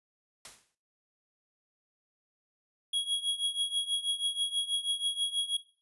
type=noise with exponential decay; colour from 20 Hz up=white; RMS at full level=-43 dBFS; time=0.45-0.75 s; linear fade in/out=2 ms; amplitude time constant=64 ms
type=tone with tremolo; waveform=square; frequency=3315 Hz; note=G#7; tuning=4 cents flat; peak=-26 dBFS; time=2.93-5.57 s; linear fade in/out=5 ms; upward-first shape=triangle; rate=6.2 Hz; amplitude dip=95%
effects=noise-tail reverb RT60 0.4 s tail -17 dB re dry + resampled to 24000 Hz